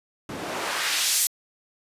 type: noise with band-pass filter sweep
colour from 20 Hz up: white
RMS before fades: -26 dBFS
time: 0.29-1.27 s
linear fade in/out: 2 ms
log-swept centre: 200 to 9900 Hz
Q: 0.76
effects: resampled to 32000 Hz